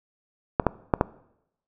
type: clicks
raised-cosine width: 1 ms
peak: -4 dBFS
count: 4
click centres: 0.598 / 0.667 / 0.938 / 1.011 s
effects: noise-tail reverb RT60 0.8 s tail -20 dB re dry